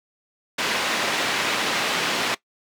white band-pass noise, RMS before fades -24 dBFS, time 0.58-2.35 s, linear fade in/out 10 ms, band 200 to 3200 Hz, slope 12 dB/octave, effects noise-tail reverb RT60 0.1 s tail -19 dB re dry

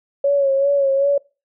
sine tone with vibrato, 554.4 Hz, C#5, in tune, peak -13 dBFS, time 0.24-1.18 s, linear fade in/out 5 ms, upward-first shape sine, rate 2.6 Hz, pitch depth 42 cents each way, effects noise-tail reverb RT60 0.3 s tail -24 dB re dry

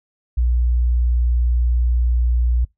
sine tone, 60.2 Hz, B1, 44 cents flat, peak -13 dBFS, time 0.37-2.65 s, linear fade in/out 10 ms, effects noise-tail reverb RT60 0.2 s tail -26 dB re dry + tanh soft clip ceiling -9 dBFS

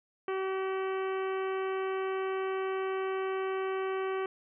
harmonic tone, 381.7 Hz, G4, 46 cents flat, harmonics 1 / 2 / 3 / 4 / 5 / 6 / 7 / 8, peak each -31 / -41 / -39 / -45 / -47 / -48 / -51 / -53 dBFS, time 0.28-4.26 s, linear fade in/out 2 ms, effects none

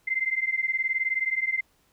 sine beating tone pair, 2071 / 2090 Hz, C7 / C7, -18 / -2 cents, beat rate 19 Hz, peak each -27 dBFS, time 0.07-1.61 s, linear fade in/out 10 ms, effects pink hiss -66 dBFS RMS until 1.92 s

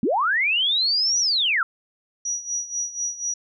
sine linear two-way sweep, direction up then down, 185 to 5940 to 1261 Hz, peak -18 dBFS, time 0.03-1.63 s, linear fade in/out 2 ms, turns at 1.19 s
sine tone with tremolo, 5810 Hz, F#8, 32 cents flat, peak -22 dBFS, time 2.25-3.34 s, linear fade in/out 5 ms, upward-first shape sine, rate 4.1 Hz, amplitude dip 80%
effects none

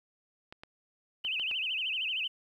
clicks, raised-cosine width 0.3 ms, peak -29 dBFS, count 5, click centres 0.525 / 0.635 / 1.249 / 1.397 / 1.513 s
sine tone with vibrato, 2794 Hz, F7, in tune, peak -30 dBFS, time 1.24-2.28 s, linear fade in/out 10 ms, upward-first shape sine, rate 13 Hz, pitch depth 190 cents each way
effects 11-bit

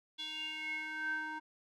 square tone with band-pass filter sweep, 311.1 Hz, D#4, in tune, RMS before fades -40 dBFS, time 0.18-1.4 s, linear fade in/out 20 ms, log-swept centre 3500 to 1200 Hz, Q 7.7, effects none

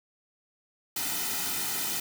white noise with comb filter, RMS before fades -31 dBFS, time 0.96-2 s, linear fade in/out 5 ms, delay 1.8 ms, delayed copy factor -0.8, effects none

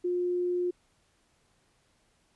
sine tone, 356 Hz, F4, 33 cents sharp, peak -26 dBFS, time 0.04-0.71 s, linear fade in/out 10 ms, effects pink hiss -69 dBFS RMS until 2.35 s + resampled to 24000 Hz

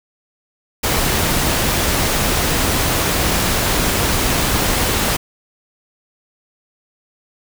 pink noise, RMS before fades -17 dBFS, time 0.83-5.17 s, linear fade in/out 10 ms, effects none

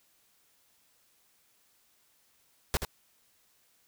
pink noise with echo, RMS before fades -27 dBFS, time 2.74-2.77 s, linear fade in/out 0 ms, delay 79 ms, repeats 1, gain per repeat -7 dB, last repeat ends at 2.849 s, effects white hiss -68 dBFS RMS until 3.87 s

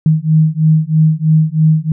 sine beating tone pair, 155.56 / 158.66 Hz, D#3 / D#3, 0 / +34 cents, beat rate 3.1 Hz, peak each -11 dBFS, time 0.06-1.92 s, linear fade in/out 2 ms, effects none

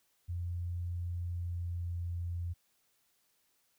sine tone with pitch glide, 87.31 to 86.51 Hz, F2 to F2, 0 to -16 cents, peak -34 dBFS, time 0.28-2.54 s, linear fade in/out 20 ms, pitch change -16 cents, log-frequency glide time 1.16-1.98 s, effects white hiss -74 dBFS RMS until 3.78 s

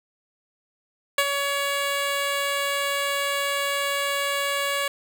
10% pulse tone with ADSR envelope, 563 Hz, C#5, 27 cents sharp, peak -8 dBFS, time 1.18-4.88 s, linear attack 4 ms, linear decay 53 ms, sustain -7 dB, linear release 3 ms, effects none

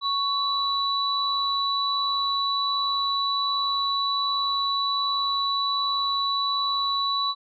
sine tone pair together, 1108.7 / 3945 Hz, C#6 / B7, 0 / -3 cents, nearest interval octave + minor seventh, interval 2197 cents, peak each -25 dBFS, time 0.01-7.35 s, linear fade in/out 50 ms, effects none

